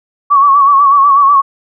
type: tone with vibrato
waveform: sine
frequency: 1123 Hz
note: C#6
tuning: 22 cents sharp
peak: -4 dBFS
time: 0.3-1.42 s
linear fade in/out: 20 ms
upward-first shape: sine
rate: 8.1 Hz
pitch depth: 60 cents each way
effects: none